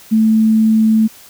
sine tone, 220 Hz, A3, in tune, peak -8 dBFS, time 0.11-1.08 s, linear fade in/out 20 ms, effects white hiss -41 dBFS RMS until 1.29 s

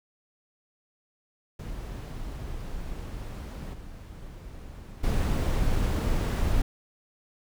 brown noise with level steps, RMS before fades -36 / -42 / -25 dBFS, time 1.59-6.62 s, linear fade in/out 5 ms, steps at 3.73 / 5.03 s, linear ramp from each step 10 ms, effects none

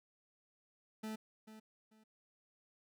40% pulse tone with echo, 217.9 Hz, A3, 17 cents flat, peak -40 dBFS, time 1.03-1.16 s, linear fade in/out 10 ms, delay 440 ms, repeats 2, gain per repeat -12 dB, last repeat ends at 2.04 s, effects none

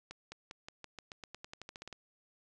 accelerating click train, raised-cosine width 0.2 ms, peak -28 dBFS, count 17, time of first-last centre 0.11-1.927 s, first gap 210 ms, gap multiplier 0.91, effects resampled to 24000 Hz

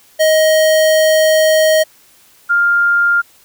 square / sine tone pair in turn, 628 / 1401.3 Hz, D#5 / F6, +16 / +5 cents, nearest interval octave + major second, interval 1389 cents, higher second, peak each -9 / -9 dBFS, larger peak neither, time 0.19-1.84 / 2.49-3.22 s, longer first, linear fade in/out 20 ms, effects white hiss -48 dBFS RMS until 3.44 s

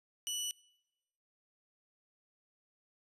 20% pulse tone, 2957 Hz, F#7, 2 cents flat, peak -30 dBFS, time 0.27-0.51 s, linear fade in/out 0 ms, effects noise-tail reverb RT60 1.0 s tail -25 dB re dry + resampled to 32000 Hz

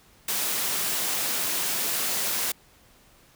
white high-pass noise, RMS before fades -27 dBFS, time 0.28-2.52 s, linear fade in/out 5 ms, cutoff 150 Hz, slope 12 dB/octave, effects pink hiss -57 dBFS RMS until 3.35 s

